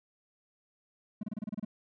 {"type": "tone bursts", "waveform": "triangle", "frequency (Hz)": 211.7, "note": "G#3", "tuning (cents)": 33, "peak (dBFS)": -31, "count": 9, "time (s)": [1.21, 1.649], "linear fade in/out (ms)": 5, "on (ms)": 23, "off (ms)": 29, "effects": []}